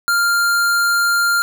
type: tone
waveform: square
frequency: 1396.9 Hz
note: F6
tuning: in tune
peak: -14 dBFS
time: 0.08-1.42 s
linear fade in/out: 0 ms
effects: none